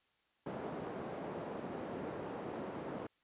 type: band-pass noise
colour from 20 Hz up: white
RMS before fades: -43 dBFS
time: 0.46-3.07 s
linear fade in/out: 5 ms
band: 160 to 560 Hz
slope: 12 dB/octave
effects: white hiss -75 dBFS RMS until 3.23 s + resampled to 8000 Hz